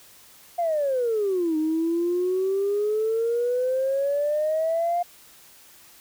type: exponential two-way sweep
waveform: sine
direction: down then up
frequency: 707 to 308.4 to 707 Hz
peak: -20 dBFS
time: 0.58-5.03 s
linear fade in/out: 10 ms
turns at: 1.57 s
effects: tanh soft clip ceiling -16 dBFS + white hiss -51 dBFS RMS until 6 s